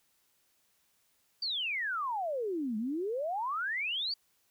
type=exponential two-way sweep; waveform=sine; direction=down then up; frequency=4725 to 207.7 to 4725 Hz; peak=-31 dBFS; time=1.42-4.14 s; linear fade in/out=5 ms; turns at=2.77 s; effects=white hiss -72 dBFS RMS until 4.5 s